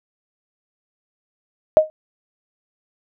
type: tone with exponential decay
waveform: sine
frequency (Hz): 623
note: D#5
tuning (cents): +2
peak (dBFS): -3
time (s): 1.77-1.9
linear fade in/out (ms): 0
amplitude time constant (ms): 28
effects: none